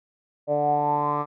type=tone with low-pass filter sweep; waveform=10% pulse; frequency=146.83 Hz; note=D3; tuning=in tune; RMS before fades=-23 dBFS; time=0.47-1.26 s; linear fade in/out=50 ms; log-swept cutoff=600 to 1200 Hz; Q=8.9; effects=none